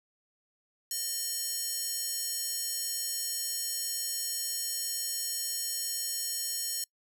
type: tone with high-pass filter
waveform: square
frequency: 611 Hz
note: D#5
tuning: 32 cents flat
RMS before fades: -34 dBFS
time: 0.91-6.84 s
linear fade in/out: 2 ms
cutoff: 6800 Hz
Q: 1.3
effects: noise-tail reverb RT60 0.1 s tail -26 dB re dry